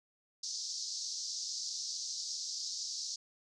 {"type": "band-pass noise", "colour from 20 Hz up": "white", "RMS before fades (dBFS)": -40, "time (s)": [0.43, 3.16], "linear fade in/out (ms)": 5, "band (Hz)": [4400, 6300], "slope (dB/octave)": 48, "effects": []}